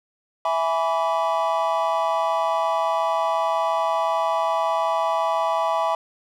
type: chord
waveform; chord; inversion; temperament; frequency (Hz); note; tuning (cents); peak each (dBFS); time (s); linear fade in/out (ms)
triangle; E dominant seventh; none; equal with one note detuned; 659.3 / 830.6 / 987.8 / 1150.5; E5 / G#5 / B5 / D6; 0 / 0 / 0 / -36; -22 / -24 / -23 / -25; 0.45-5.95; 2
effects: none